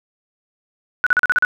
sine tone bursts, 1477 Hz, F#6, 3 cents flat, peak -11 dBFS, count 7, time 1.04-1.449 s, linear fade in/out 0 ms, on 25 ms, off 39 ms, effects none

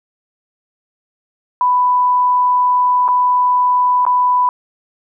sine tone with dropouts, 993 Hz, B5, 9 cents sharp, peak -10 dBFS, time 1.61-4.49 s, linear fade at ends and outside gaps 1 ms, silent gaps 3.08-3.086 / 4.052-4.065 s, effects none

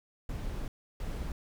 brown noise bursts at uneven times, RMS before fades -36 dBFS, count 2, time 0.29-0.68 / 1-1.32 s, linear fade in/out 2 ms, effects none

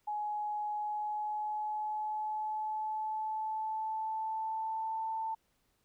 sine tone with pitch glide, 840 to 888.9 Hz, G#5 to A5, +19 to +17 cents, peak -33 dBFS, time 0.07-5.35 s, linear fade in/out 10 ms, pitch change +98 cents, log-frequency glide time 0.74-5.06 s, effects pink hiss -75 dBFS RMS until 5.84 s

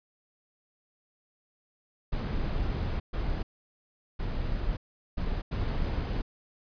brown noise bursts at uneven times, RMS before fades -30 dBFS, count 5, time 2.12-3 / 3.13-3.43 / 4.19-4.77 / 5.17-5.42 / 5.51-6.22 s, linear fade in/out 10 ms, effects resampled to 11025 Hz

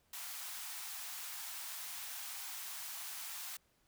white high-pass noise, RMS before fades -45 dBFS, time 0.13-3.57 s, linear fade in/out 5 ms, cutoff 710 Hz, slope 48 dB/octave, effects pink hiss -74 dBFS RMS until 3.87 s

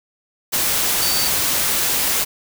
sine tone in noise, 4574 Hz, D8, 47 cents flat, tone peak -22 dBFS, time 1.01-1.29 s, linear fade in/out 20 ms, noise white, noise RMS -19 dBFS, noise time 0.52-2.25 s, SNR -6 dB, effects none

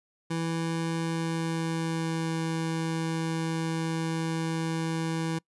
25% pulse tone with pitch glide, 164.81 to 162.92 Hz, E3 to E3, 0 to -20 cents, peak -24 dBFS, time 0.3-5.39 s, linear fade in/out 10 ms, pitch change -20 cents, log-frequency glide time 0.98-2.39 s, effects noise-tail reverb RT60 0.1 s tail -25 dB re dry + resampled to 24000 Hz

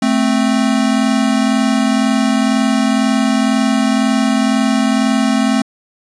square tone pair together, 219.6 / 261.6 Hz, A3 / C4, -3 / 0 cents, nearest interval minor third, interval 303 cents, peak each -15 dBFS, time 0.02-5.62 s, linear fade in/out 5 ms, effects resampled to 22050 Hz

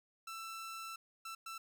sawtooth tone bursts at uneven times, 1333 Hz, E6, 19 cents sharp, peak -40 dBFS, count 3, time 0.27-0.96 / 1.25-1.35 / 1.46-1.58 s, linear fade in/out 5 ms, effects none

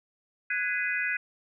sine chord, G# minor seventh, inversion third, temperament equal with one note detuned, 1480 / 1661.2 / 2022 / 2489 Hz, F#6 / G#6 / B6 / D#7, 0 / 0 / +40 / 0 cents, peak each -32 dBFS, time 0.5-1.17 s, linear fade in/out 5 ms, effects none

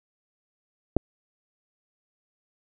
clicks, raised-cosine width 2 ms, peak -7 / -16 dBFS, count 2, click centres 0.966 / 0.969 s, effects none

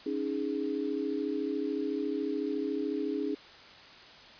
sine chord, C# suspended second, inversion none, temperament equal, 277.2 / 311.1 / 415.3 Hz, C#4 / D#4 / G#4, 0 / 0 / 0 cents, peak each -34 dBFS, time 0.06-3.35 s, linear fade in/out 5 ms, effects white hiss -51 dBFS RMS until 4.39 s + resampled to 11025 Hz

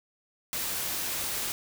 white noise, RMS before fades -32 dBFS, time 0.53-1.52 s, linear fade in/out 0 ms, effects none

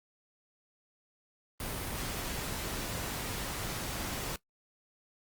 pink noise, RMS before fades -37 dBFS, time 1.6-4.36 s, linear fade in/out 2 ms, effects noise-tail reverb RT60 0.1 s tail -20 dB re dry + Opus 32 kbps

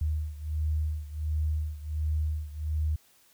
sine beating tone pair, 76.4 / 77.8 Hz, D#2 / D#2, -31 / 0 cents, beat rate 1.4 Hz, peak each -29 / -32 dBFS, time 0.01-2.96 s, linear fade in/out 5 ms, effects white hiss -62 dBFS RMS until 3.33 s

